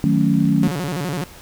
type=chord; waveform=sine; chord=D# half-diminished seventh; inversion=none; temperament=equal; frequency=155.56 / 185 / 220 / 277.2 Hz; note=D#3 / F#3 / A3 / C#4; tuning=0 / 0 / 0 / 0 cents; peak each=-19 dBFS; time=0.04-0.68 s; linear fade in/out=0 ms
type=clicks; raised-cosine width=0.3 ms; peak=-27 dBFS; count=12; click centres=0.211 / 0.26 / 0.34 / 0.404 / 0.454 / 0.488 / 0.525 / 0.563 / 0.625 / 0.725 / 0.775 / 0.816 s
type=tone with vibrato; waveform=sawtooth; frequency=160.5 Hz; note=E3; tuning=46 cents flat; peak=-18 dBFS; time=0.63-1.24 s; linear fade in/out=0 ms; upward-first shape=square; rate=12 Hz; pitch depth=210 cents each way
effects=pink hiss -42 dBFS RMS until 1.41 s